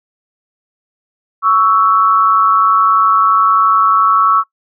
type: tone pair together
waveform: sine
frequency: 1117.1 / 1318.5 Hz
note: C#6 / E6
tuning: +13 / 0 cents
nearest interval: minor third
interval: 287 cents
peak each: -10 dBFS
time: 1.42-4.44 s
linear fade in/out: 50 ms
effects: noise-tail reverb RT60 0.1 s tail -20 dB re dry